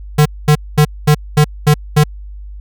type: tone bursts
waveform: square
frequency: 150 Hz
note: D3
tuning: 37 cents sharp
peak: -6 dBFS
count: 7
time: 0.18-2.039 s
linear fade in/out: 10 ms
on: 77 ms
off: 220 ms
effects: added 50 Hz sine -27 dBFS peak until 2.6 s